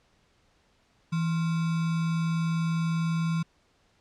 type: tone with sample-and-hold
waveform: sine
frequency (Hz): 164.7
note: E3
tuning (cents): -1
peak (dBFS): -24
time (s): 1.12-3.43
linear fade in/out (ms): 10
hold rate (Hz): 1225
effects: pink hiss -66 dBFS RMS until 4 s + low-pass 6000 Hz 12 dB/octave